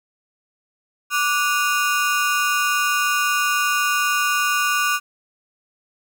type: ring-modulated tone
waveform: 30% pulse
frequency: 1318.5 Hz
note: E6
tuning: in tune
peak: -12 dBFS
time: 1.1-5 s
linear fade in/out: 50 ms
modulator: 150 Hz
effects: 9-bit